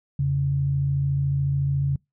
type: tone pair together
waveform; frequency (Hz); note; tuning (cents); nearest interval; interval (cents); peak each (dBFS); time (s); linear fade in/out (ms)
sine; 84.74 / 138.59; E2 / C#3; +48 / 0; major sixth; 852; -30 / -20; 0.19-1.96; 5
effects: noise-tail reverb RT60 0.2 s tail -26 dB re dry